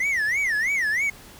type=tone with vibrato; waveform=triangle; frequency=1964 Hz; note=B6; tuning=10 cents flat; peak=-19 dBFS; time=0-1.1 s; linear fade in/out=5 ms; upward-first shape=sine; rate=3.1 Hz; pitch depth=260 cents each way; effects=pink hiss -46 dBFS RMS until 1.39 s